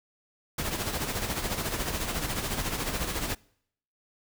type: noise with tremolo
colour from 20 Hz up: pink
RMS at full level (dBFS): -29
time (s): 0.58-3.35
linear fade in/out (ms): 5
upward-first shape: sine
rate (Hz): 14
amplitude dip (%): 55
effects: noise-tail reverb RT60 0.7 s tail -25 dB re dry